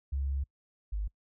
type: tone pair in turn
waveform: sine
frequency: 68.7 / 51.05 Hz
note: C#2 / G#1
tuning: -15 / -29 cents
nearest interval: perfect fourth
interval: 514 cents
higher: first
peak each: -29 / -30 dBFS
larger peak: first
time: 0.12-0.44 / 0.92-1.08 s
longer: first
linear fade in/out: 10 ms
effects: noise-tail reverb RT60 0.1 s tail -25 dB re dry